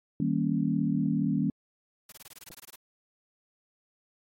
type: chord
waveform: sine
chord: Eb dominant seventh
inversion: none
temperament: equal with one note detuned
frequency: 158.56 / 196 / 233.1 / 277.2 Hz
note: Eb3 / G3 / Bb3 / Db4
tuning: +33 / 0 / 0 / 0 cents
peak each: -30 dBFS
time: 0.2-1.5 s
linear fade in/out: 2 ms
type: noise bursts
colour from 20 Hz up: white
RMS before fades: -47 dBFS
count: 13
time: 2.09-2.758 s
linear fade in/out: 5 ms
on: 32 ms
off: 21 ms
type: clicks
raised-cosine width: 2 ms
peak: -38 / -37 dBFS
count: 2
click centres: 2.503 / 2.509 s
effects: AAC 64 kbps